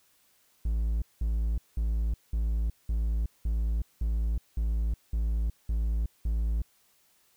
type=tone bursts; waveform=triangle; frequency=55.4 Hz; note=A1; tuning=13 cents sharp; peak=-23 dBFS; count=11; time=0.65-6.62 s; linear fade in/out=5 ms; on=370 ms; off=190 ms; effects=white hiss -66 dBFS RMS until 7.36 s